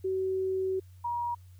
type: tone pair in turn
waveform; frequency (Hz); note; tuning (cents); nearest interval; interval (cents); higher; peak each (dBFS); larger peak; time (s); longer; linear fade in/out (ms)
sine; 378.3 / 953.3; F#4 / A#5; +38 / +39; octave + major third; 1601; second; -27 / -29; first; 0.04-0.8 / 1.04-1.35; first; 10
effects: added 91 Hz sine -49 dBFS peak until 1.59 s + white hiss -68 dBFS RMS until 1.59 s